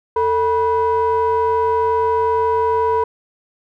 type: ring-modulated tone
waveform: triangle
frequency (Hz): 263.8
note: C4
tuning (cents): +14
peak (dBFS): -9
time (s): 0.16-3.04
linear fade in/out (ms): 5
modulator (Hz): 711
effects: none